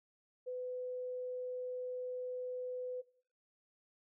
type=tone; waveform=sine; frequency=502 Hz; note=B4; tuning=28 cents sharp; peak=-38 dBFS; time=0.46-3.02 s; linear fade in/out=20 ms; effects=noise-tail reverb RT60 0.5 s tail -18 dB re dry